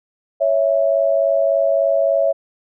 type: tone pair together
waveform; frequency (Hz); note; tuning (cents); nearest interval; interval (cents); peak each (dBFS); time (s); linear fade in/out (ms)
sine; 555.8 / 659.3; C#5 / E5; +4 / 0; minor third; 296; -16; 0.4-2.33; 20
effects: none

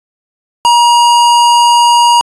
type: tone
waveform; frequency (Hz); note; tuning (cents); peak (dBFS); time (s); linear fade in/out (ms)
square; 951; A#5; +34; -5; 0.65-2.21; 0
effects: resampled to 22050 Hz

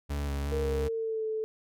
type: tone with vibrato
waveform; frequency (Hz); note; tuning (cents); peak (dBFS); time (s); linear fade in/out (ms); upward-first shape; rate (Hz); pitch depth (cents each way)
40% pulse; 71.1; C#2; +45; -29; 0.09-0.89; 20; square; 2.7; 20
type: tone with pitch glide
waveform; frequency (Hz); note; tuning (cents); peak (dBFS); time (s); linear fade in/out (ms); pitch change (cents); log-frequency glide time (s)
sine; 466.2 to 437.5; A#4 to A4; 0 to -10; -29; 0.52-1.44; 0; -110; 0.65-1.26
effects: none

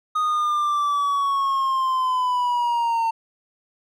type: linear sweep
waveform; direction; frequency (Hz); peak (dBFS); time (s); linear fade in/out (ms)
triangle; down; 1244.5 to 904; -17; 0.15-3.11; 10
effects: none

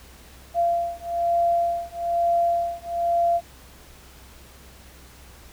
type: beating tone pair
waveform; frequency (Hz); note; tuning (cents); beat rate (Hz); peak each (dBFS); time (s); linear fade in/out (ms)
sine; 686 / 687.1; F5 / F5; -31 / -28; 1.1; -23; 0.54-3.41; 50
effects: added 64 Hz sine -48 dBFS peak until 5.52 s + pink hiss -49 dBFS RMS until 5.52 s

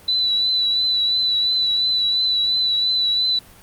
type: tone with vibrato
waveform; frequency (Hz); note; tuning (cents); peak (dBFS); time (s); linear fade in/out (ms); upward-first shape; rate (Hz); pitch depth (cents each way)
sine; 3972; B7; +9; -16; 0.08-3.39; 5; triangle; 2.9; 35
effects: pink hiss -46 dBFS RMS until 3.62 s + Opus 32 kbps

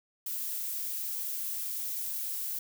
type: noise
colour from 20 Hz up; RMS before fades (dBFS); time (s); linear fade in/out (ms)
violet; -35; 0.26-2.59; 5
effects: none

